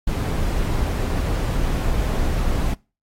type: noise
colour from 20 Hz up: brown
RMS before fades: -21 dBFS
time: 0.07-2.74 s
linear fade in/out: 5 ms
effects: noise-tail reverb RT60 0.3 s tail -23 dB re dry + AAC 48 kbps